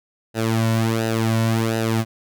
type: tone with flanger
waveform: sawtooth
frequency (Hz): 112.8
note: A2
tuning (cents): +44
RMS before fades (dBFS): -20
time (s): 0.34-2.05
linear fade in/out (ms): 50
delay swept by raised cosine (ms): 0.89 to 2.49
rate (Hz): 1.4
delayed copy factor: -0.75
effects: none